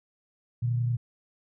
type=tone pair together; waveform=sine; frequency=119.06 / 150 Hz; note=A#2 / D3; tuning=+37 / +37 cents; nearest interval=major third; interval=400 cents; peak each=-24 / -36 dBFS; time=0.62-0.97 s; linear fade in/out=10 ms; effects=none